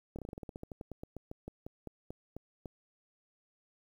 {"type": "slowing click train", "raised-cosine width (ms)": 2, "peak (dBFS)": -29, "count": 23, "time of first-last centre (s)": [0.16, 2.658], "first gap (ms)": 27, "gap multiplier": 1.12, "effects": ["10-bit"]}